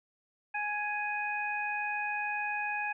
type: harmonic tone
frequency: 833 Hz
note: G#5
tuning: 5 cents sharp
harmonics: 1 / 2 / 3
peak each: -35 / -36 / -35 dBFS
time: 0.54-2.93 s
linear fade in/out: 10 ms
effects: none